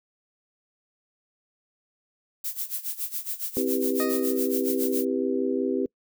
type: noise with tremolo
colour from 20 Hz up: violet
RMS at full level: -29 dBFS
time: 2.44-5.05 s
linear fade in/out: 5 ms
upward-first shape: sine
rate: 7.2 Hz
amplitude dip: 85%
type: chord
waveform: sine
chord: C major seventh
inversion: none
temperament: just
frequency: 261.6 / 327 / 392.4 / 490.5 Hz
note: C4 / E4 / G4 / B4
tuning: 0 / -14 / +2 / -12 cents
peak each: -27 / -31 / -27 / -31 dBFS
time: 3.57-5.86 s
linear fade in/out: 0 ms
type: tone with exponential decay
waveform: 20% pulse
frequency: 622.3 Hz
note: D#5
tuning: in tune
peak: -22 dBFS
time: 4-4.56 s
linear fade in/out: 0 ms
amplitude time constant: 120 ms
effects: noise-tail reverb RT60 0.1 s tail -26 dB re dry